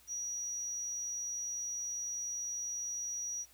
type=tone; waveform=sine; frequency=5790 Hz; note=F#8; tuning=38 cents flat; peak=-36 dBFS; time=0.07-3.46 s; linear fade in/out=50 ms; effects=added 60 Hz sine -70 dBFS peak until 3.53 s + white hiss -63 dBFS RMS until 3.53 s